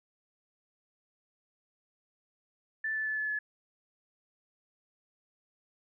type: tone with pitch steps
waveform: sine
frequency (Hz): 1760 / 1747.8 / 1735.8 / 1723.8 / 1711.9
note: A6 / A6 / A6 / A6 / A6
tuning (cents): 0 / -12 / -24 / -36 / -48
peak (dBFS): -30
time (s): 2.84-3.39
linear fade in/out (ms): 5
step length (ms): 110
effects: none